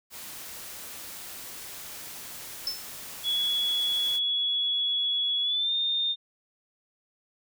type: noise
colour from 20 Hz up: white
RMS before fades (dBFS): -41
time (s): 0.1-4.2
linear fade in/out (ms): 50
type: tone with exponential decay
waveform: triangle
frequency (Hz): 5274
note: E8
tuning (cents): 0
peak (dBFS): -23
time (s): 2.67-2.89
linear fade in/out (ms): 1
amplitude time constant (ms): 47
type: tone with pitch glide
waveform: sine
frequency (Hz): 3373 to 3636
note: G#7 to A#7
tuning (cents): +26 to -44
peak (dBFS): -24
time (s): 3.23-6.16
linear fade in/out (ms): 50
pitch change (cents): +130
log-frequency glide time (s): 5.42-5.73
effects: none